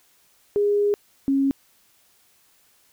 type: tone pair in turn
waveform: sine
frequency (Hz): 410 / 273.6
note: G#4 / C#4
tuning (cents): -22 / -23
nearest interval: perfect fifth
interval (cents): 701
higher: first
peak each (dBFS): -17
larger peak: neither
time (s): 0.56-0.94 / 1.28-1.51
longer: first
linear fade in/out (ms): 0
effects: white hiss -60 dBFS RMS until 2.92 s